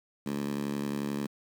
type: tone with high-pass filter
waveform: 10% pulse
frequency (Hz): 71.3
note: C#2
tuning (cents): +49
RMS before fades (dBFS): -33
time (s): 0.26-1.27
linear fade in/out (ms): 5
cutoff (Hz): 200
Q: 2.5
effects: 9-bit